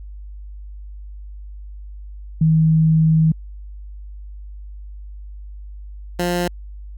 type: tone pair in turn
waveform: sine / 15% pulse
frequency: 159.5 / 176.01 Hz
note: D#3 / F3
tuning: +43 / +14 cents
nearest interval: major second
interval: 171 cents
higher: second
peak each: -11 / -12 dBFS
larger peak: first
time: 2.41-3.32 / 6.19-6.48 s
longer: first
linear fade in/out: 5 ms
effects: added 50 Hz sine -32 dBFS peak until 6.97 s